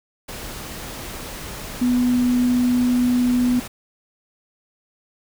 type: tone in noise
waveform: sine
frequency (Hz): 246.9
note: B3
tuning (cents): 0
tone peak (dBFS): -15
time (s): 1.81-3.6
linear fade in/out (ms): 10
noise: pink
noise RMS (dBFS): -33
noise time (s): 0.28-3.68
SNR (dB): +15
effects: none